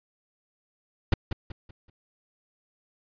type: noise with echo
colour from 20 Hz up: brown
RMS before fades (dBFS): -19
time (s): 1.12-1.14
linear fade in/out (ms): 5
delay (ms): 190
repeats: 4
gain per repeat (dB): -9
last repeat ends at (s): 1.9
effects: resampled to 11025 Hz